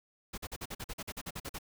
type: noise bursts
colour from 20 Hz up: pink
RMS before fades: -40 dBFS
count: 14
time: 0.33-1.587 s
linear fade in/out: 10 ms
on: 48 ms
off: 45 ms
effects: none